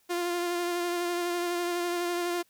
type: tone with vibrato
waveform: sawtooth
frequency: 349.2 Hz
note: F4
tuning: in tune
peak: -24 dBFS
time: 0.09-2.43 s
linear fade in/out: 20 ms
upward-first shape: sine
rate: 12 Hz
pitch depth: 20 cents each way
effects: white hiss -67 dBFS RMS until 2.49 s